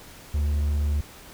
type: tone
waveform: triangle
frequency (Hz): 73.42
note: D2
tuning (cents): 0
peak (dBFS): -19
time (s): 0.34-1.01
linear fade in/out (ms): 5
effects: pink hiss -46 dBFS RMS until 1.33 s